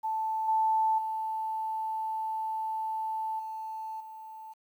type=tone with level steps; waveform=sine; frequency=880 Hz; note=A5; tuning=in tune; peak=-28 / -23 / -30 / -35 / -42 dBFS; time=0.03-4.54 s; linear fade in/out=20 ms; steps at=0.48 / 0.98 / 3.39 / 4 s; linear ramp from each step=5 ms; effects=10-bit